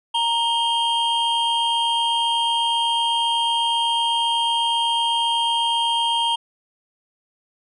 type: tone cluster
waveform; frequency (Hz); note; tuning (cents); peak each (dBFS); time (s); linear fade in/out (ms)
triangle; 931 / 2861 / 3187; A#5 / F7 / G7; -2 / +41 / +28; -19 / -28 / -20; 0.14-6.36; 10
effects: resampled to 24000 Hz